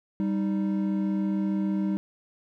triangle tone pair together, 195.98 / 311.1 Hz, G3 / D#4, 0 / 0 cents, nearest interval minor sixth, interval 800 cents, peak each -23 / -28 dBFS, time 0.2-1.97 s, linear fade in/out 0 ms, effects none

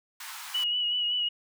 pink high-pass noise, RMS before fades -41 dBFS, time 0.2-0.64 s, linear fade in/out 5 ms, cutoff 860 Hz, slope 48 dB/octave
sine tone with vibrato, 2925 Hz, F#7, 21 cents flat, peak -25 dBFS, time 0.54-1.29 s, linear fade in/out 10 ms, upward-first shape sine, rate 5.3 Hz, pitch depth 32 cents each way
effects none

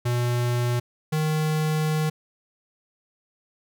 square tone pair in turn, 121.4 / 155.13 Hz, B2 / D#3, -29 / -5 cents, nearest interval major third, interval 424 cents, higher second, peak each -22 dBFS, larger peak neither, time 0.05-0.8 / 1.12-2.1 s, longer second, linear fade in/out 10 ms, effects none

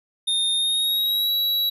square tone with pitch glide, 3660 to 3900 Hz, A#7 to B7, -32 to -23 cents, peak -20 dBFS, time 0.27-1.7 s, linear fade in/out 10 ms, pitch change +109 cents, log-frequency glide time 0.54-1.31 s, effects none

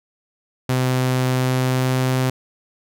sawtooth tone with pitch glide, 128.2 to 129.32 Hz, C3 to C3, -35 to -20 cents, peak -13 dBFS, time 0.69-2.3 s, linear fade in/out 5 ms, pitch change +15 cents, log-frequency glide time 1.26-2.13 s, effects none

